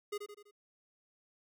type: tone with echo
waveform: square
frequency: 413 Hz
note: G#4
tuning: 10 cents flat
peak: -36 dBFS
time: 0.12-0.18 s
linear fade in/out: 10 ms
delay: 83 ms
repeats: 4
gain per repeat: -6 dB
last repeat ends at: 0.512 s
effects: none